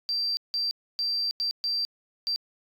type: tone bursts at uneven times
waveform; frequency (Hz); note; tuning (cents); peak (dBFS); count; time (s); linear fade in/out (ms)
sine; 4699; D8; 0; -24; 6; 0.09-0.37 / 0.54-0.71 / 0.99-1.31 / 1.4-1.51 / 1.64-1.85 / 2.27-2.36; 0
effects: tanh soft clip ceiling -20 dBFS